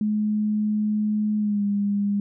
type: tone with pitch glide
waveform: sine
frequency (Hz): 211.8 to 202.6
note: G#3 to G#3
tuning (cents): +34 to -43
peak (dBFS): -20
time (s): 0.01-2.2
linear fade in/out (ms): 2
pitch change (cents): -77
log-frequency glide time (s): 1.38-1.64
effects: none